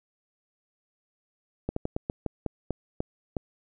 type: slowing click train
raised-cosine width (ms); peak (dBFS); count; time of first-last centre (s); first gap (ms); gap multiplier
2; -15; 10; 1.69-3.368; 74; 1.22
effects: none